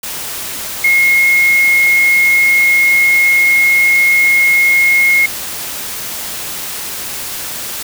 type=tone in noise; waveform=sine; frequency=2156 Hz; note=C#7; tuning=49 cents flat; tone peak=-7 dBFS; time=0.84-5.26 s; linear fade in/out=5 ms; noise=white; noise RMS=-23 dBFS; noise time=0.03-7.83 s; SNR=+13 dB; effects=none